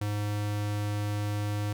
square tone, 103.83 Hz, G#2, in tune, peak -29 dBFS, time 0.01-1.73 s, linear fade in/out 5 ms, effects none

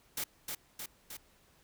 white noise with echo, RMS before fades -36 dBFS, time 0.17-0.24 s, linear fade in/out 5 ms, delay 310 ms, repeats 3, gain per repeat -3 dB, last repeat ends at 1.17 s, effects pink hiss -66 dBFS RMS until 1.63 s

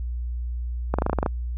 clicks, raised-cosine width 1 ms, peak -8 dBFS, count 9, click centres 0.94 / 0.986 / 1.021 / 1.064 / 1.097 / 1.131 / 1.187 / 1.229 / 1.262 s, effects added 60 Hz sine -26 dBFS peak until 1.57 s

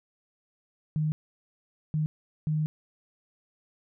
sine tone bursts at uneven times, 154 Hz, D#3, 17 cents flat, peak -24 dBFS, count 3, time 0.96-1.12 / 1.94-2.06 / 2.47-2.66 s, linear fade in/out 0 ms, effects none

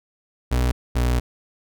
35% pulse tone pair in turn, 61.74 / 60.96 Hz, B1 / B1, 0 / -22 cents, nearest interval unison, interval 22 cents, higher first, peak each -16 dBFS, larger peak neither, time 0.51-0.72 / 0.95-1.2 s, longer second, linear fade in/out 10 ms, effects none

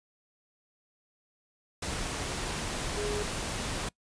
sine tone in noise, 415.3 Hz, G#4, in tune, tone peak -32 dBFS, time 2.97-3.23 s, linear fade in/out 5 ms, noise pink, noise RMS -34 dBFS, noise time 1.82-3.89 s, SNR -1 dB, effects noise-tail reverb RT60 0.1 s tail -23 dB re dry + resampled to 22050 Hz

